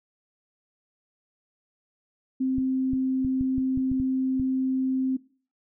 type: tone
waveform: sine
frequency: 261.6 Hz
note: C4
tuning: in tune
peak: -22 dBFS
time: 2.4-5.17 s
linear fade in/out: 10 ms
type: clicks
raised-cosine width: 5 ms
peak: -21 dBFS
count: 9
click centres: 2.583 / 2.934 / 3.248 / 3.41 / 3.581 / 3.775 / 3.916 / 4 / 4.398 s
effects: noise-tail reverb RT60 0.4 s tail -19 dB re dry